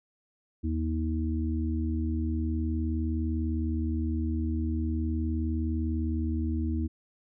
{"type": "harmonic tone", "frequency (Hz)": 79.6, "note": "D#2", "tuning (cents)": 40, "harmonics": [1, 3, 4], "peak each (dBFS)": [-28, -33, -34], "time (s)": [0.63, 6.88], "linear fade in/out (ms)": 20, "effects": []}